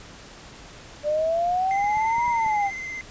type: exponential two-way sweep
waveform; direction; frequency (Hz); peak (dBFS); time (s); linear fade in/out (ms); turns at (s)
sine; up then down; 587.3 to 968 to 778; -20; 1.03-2.71; 50; 2.27
type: tone with vibrato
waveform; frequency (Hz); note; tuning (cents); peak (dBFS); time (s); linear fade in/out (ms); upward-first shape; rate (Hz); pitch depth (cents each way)
triangle; 2071; C7; -18; -29; 1.71-3.01; 0; triangle; 17; 32
type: clicks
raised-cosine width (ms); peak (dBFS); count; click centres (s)
5; -29; 5; 1.843 / 1.971 / 2.183 / 2.28 / 2.463
effects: pink hiss -44 dBFS RMS until 3.1 s + resampled to 16000 Hz